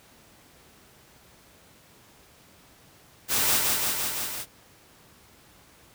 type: noise with echo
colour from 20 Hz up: white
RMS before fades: -24 dBFS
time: 3.28-3.61 s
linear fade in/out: 50 ms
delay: 170 ms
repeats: 5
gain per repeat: -2 dB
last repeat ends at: 4.46 s
effects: pink hiss -55 dBFS RMS until 5.94 s + high-pass 60 Hz 12 dB/octave